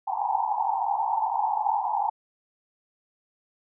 white band-pass noise, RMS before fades -26 dBFS, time 0.07-2.1 s, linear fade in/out 10 ms, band 780 to 930 Hz, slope 96 dB/octave, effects none

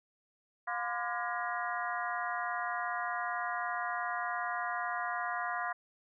harmonic tone with a mistuned harmonic, 237.4 Hz, A#3, 32 cents sharp, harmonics 3 / 4 / 5 / 6 / 7 / 8, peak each -38 / -39 / -40 / -41 / -41 / -42 dBFS, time 0.67-5.73 s, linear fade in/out 10 ms, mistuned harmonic 4, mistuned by +130 cents, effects none

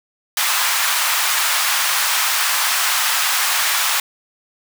pink high-pass noise, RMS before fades -18 dBFS, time 0.37-4 s, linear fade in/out 2 ms, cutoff 950 Hz, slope 24 dB/octave, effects none

